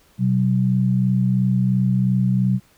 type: tone pair together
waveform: sine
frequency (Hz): 126.28 / 189.2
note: B2 / F#3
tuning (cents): +39 / +39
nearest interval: perfect fifth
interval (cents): 700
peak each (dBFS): -18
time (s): 0.18-2.6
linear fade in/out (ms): 50
effects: pink hiss -56 dBFS RMS until 2.77 s